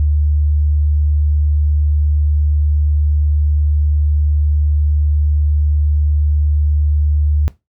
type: tone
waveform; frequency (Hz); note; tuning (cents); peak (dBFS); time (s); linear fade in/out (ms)
sine; 74.3; D2; +21; -11; 0-7.48; 0
effects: noise-tail reverb RT60 0.2 s tail -17 dB re dry